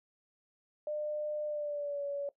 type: tone with pitch glide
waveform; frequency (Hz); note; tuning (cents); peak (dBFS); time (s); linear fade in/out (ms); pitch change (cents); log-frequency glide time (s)
sine; 601 to 567.3; D5 to C#5; +40 to +40; -33; 0.87-2.29; 2; -100; 1.46-2.04
effects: noise-tail reverb RT60 0.1 s tail -17 dB re dry